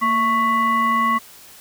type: tone with frequency modulation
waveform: sine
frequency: 1108.7 Hz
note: C#6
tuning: in tune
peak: -15 dBFS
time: 0.01-1.19 s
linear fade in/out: 20 ms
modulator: 879 Hz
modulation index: 0.72
effects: white hiss -44 dBFS RMS until 1.6 s